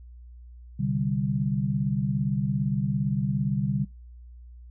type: chord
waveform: sine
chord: C suspended second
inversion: none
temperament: equal with one note detuned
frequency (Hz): 129.31 / 146.83 / 196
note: C3 / D3 / G3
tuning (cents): -20 / 0 / 0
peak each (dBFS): -28 / -27 / -28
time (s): 0.79-3.85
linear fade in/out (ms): 10
effects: noise-tail reverb RT60 0.2 s tail -21 dB re dry + added 60 Hz sine -43 dBFS peak until 4.7 s